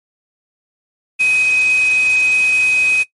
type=tone in noise; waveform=sine; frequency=2520 Hz; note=D#7; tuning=21 cents sharp; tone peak=-10 dBFS; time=1.19-3.04 s; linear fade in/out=20 ms; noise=white; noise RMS=-28 dBFS; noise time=1.19-3.04 s; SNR=+15 dB; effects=noise-tail reverb RT60 0.1 s tail -19 dB re dry + MP3 48 kbps